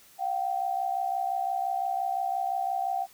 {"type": "tone pair together", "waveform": "sine", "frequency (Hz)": [707, 772.8], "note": ["F5", "G5"], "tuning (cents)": [21, -25], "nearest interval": "major second", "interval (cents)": 154, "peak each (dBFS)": [-31, -28], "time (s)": [0.18, 3.07], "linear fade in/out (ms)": 50, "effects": ["white hiss -56 dBFS RMS until 3.13 s"]}